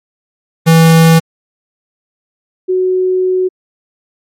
square / sine tone pair in turn, 163.5 / 370.2 Hz, E3 / F#4, -14 / +1 cents, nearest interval octave + major second, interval 1415 cents, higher second, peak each -4 / -9 dBFS, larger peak first, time 0.66-1.2 / 2.68-3.49 s, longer second, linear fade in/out 20 ms, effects MP3 64 kbps

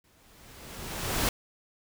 pink noise with exponential growth, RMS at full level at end -25 dBFS, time 0.04-1.29 s, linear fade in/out 2 ms, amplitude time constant 270 ms, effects none

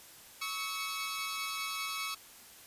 15% pulse tone cluster, 1114 / 1295 / 2223 Hz, C#6 / E6 / C#7, +8 / -31 / +4 cents, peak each -33 / -32 / -37 dBFS, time 0.41-2.15 s, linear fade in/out 10 ms, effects white hiss -54 dBFS RMS until 2.66 s + resampled to 32000 Hz

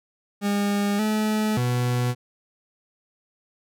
40% pulse tone with pitch steps, 202.9 / 215 / 123.2 Hz, G#3 / A3 / B2, -40 / -40 / -4 cents, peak -20 dBFS, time 0.41-2.15 s, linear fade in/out 50 ms, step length 580 ms, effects none

